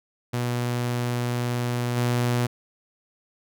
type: tone with level steps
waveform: sawtooth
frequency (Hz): 121.5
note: B2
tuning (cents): -28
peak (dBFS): -20 / -17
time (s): 0.33-2.47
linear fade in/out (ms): 10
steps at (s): 1.96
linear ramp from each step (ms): 20
effects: none